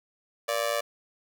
sawtooth tone with amplitude modulation, 582 Hz, D5, 16 cents flat, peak -18 dBFS, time 0.48-0.81 s, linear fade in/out 10 ms, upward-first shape sine, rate 109 Hz, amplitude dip 90%, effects none

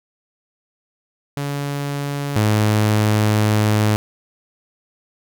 sawtooth tone pair in turn, 142.3 / 106.6 Hz, C#3 / G#2, +46 / +46 cents, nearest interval perfect fourth, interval 500 cents, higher first, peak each -18 / -10 dBFS, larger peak second, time 1.37-2.36 / 2.36-3.96 s, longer second, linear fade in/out 0 ms, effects none

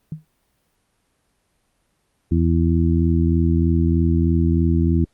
sine tone with exponential decay, 156.1 Hz, D#3, 6 cents sharp, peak -22 dBFS, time 0.12-0.25 s, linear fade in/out 2 ms, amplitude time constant 28 ms
harmonic tone, 83.2 Hz, E2, 17 cents sharp, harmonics 1 / 2 / 3 / 4, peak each -17 / -20 / -22 / -23 dBFS, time 2.31-5.05 s, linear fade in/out 10 ms
effects pink hiss -67 dBFS RMS until 5.13 s + Opus 32 kbps

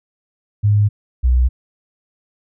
sine tone pair in turn, 103.83 / 62.19 Hz, G#2 / B1, 0 / +13 cents, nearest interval major sixth, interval 887 cents, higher first, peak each -10 dBFS, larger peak neither, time 0.63-0.89 / 1.23-1.49 s, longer neither, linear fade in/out 20 ms, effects none

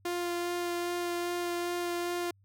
sawtooth tone with vibrato, 349.2 Hz, F4, in tune, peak -27 dBFS, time 0.05-2.31 s, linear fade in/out 5 ms, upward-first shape sine, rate 2.5 Hz, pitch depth 10 cents each way, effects added 98 Hz sine -61 dBFS peak until 2.44 s

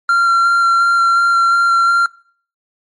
triangle tone with vibrato, 1375 Hz, F6, 27 cents flat, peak -7 dBFS, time 0.09-2.06 s, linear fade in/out 2 ms, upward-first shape square, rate 2.8 Hz, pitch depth 9 cents each way, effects noise-tail reverb RT60 0.5 s tail -23 dB re dry + MP3 48 kbps

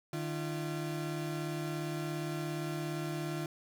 35% pulse tone pair together, 152.03 / 341.3 Hz, D#3 / F4, -40 / -40 cents, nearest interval octave + major second, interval 1400 cents, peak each -35 / -37 dBFS, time 0.13-3.46 s, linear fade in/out 2 ms, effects none

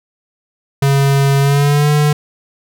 square tone with pitch glide, 138.59 to 148.54 Hz, C#3 to D3, 0 to +20 cents, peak -10 dBFS, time 0.82-2.13 s, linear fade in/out 5 ms, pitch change +120 cents, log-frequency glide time 1.4-1.9 s, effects none

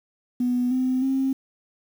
sine tone with pitch steps, 246.9 / 256.6 / 266.8 Hz, B3 / C4 / C4, 0 / -34 / +34 cents, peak -19 dBFS, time 0.4-1.33 s, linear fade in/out 5 ms, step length 310 ms, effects tanh soft clip ceiling -15 dBFS + 8-bit

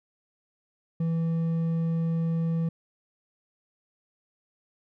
triangle tone with hard clipping, 164.81 Hz, E3, in tune, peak -25 dBFS, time 1-2.69 s, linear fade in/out 5 ms, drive 7 dB, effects none

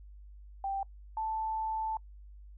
sine tone pair in turn, 784 / 880 Hz, G5 / A5, 0 / 0 cents, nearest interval major second, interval 200 cents, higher second, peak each -31 / -31 dBFS, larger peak neither, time 0.64-0.83 / 1.17-1.97 s, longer second, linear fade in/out 2 ms, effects noise-tail reverb RT60 0.1 s tail -26 dB re dry + added 50 Hz sine -48 dBFS peak until 2.57 s

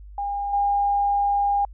sine tone with level steps, 808 Hz, G#5, 48 cents flat, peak -24 / -18 dBFS, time 0.18-1.65 s, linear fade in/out 2 ms, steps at 0.53 s, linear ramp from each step 5 ms, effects added 50 Hz sine -39 dBFS peak until 1.73 s

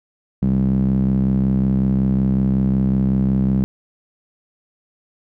sawtooth tone with band-pass filter, 65.41 Hz, C2, in tune, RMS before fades -17 dBFS, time 0.42-3.64 s, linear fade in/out 0 ms, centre 180 Hz, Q 4.3, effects none

